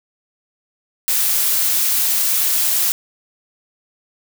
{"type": "noise", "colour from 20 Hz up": "blue", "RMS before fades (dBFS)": -17, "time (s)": [1.08, 2.92], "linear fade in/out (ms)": 0, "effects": []}